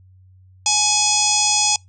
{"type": "harmonic tone with a mistuned harmonic", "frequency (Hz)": 841, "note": "G#5", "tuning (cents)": 22, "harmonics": [1, 3, 4, 5, 6, 7, 8, 9, 10], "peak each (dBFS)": [-23, -25, -25, -29, -21, -24, -19, -31, -27], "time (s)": [0.66, 1.76], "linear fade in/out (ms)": 2, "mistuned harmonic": 5, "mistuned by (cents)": 34, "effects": ["noise-tail reverb RT60 0.2 s tail -26 dB re dry", "added 93 Hz sine -46 dBFS peak until 1.88 s"]}